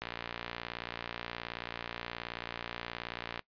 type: click train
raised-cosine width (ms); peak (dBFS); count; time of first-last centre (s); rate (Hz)
0.3; -21; 199; 0.02-3.393; 58.7
effects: noise-tail reverb RT60 0.1 s tail -19 dB re dry + resampled to 11025 Hz